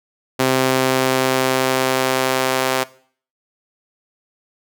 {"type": "tone with high-pass filter sweep", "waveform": "sawtooth", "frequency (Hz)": 130.6, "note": "C3", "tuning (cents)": -3, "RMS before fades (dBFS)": -18, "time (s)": [0.39, 2.84], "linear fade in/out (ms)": 10, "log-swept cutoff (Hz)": [290, 520], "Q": 0.78, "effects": ["noise-tail reverb RT60 0.5 s tail -19 dB re dry"]}